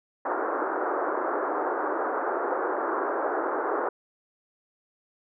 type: band-pass noise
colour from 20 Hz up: pink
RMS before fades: -28 dBFS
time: 0.25-3.89 s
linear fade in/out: 5 ms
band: 320 to 1500 Hz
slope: 48 dB/octave
effects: none